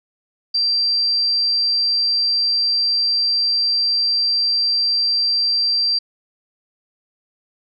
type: tone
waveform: sine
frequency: 4709 Hz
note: D8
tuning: 4 cents sharp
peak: -15 dBFS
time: 0.54-5.99 s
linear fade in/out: 10 ms
effects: none